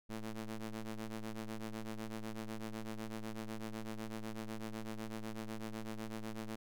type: ring-modulated tone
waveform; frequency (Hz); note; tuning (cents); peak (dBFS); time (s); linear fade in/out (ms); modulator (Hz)
sawtooth; 111; A2; +16; -34; 0.09-6.56; 10; 107
effects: none